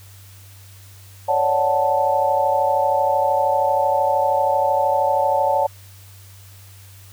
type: chord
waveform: sine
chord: D major seventh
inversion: third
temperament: equal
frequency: 554.4 / 587.3 / 740 / 880 Hz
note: C#5 / D5 / F#5 / A5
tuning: 0 / 0 / 0 / 0 cents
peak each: -21 / -23 / -22 / -19 dBFS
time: 1.28-5.67 s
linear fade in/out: 10 ms
effects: added 97 Hz sine -42 dBFS peak until 7.12 s + white hiss -48 dBFS RMS until 7.12 s